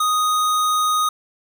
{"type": "tone", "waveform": "square", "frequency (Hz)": 1244.5, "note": "D#6", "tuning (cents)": 0, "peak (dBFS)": -17, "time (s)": [0, 1.09], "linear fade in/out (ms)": 5, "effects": []}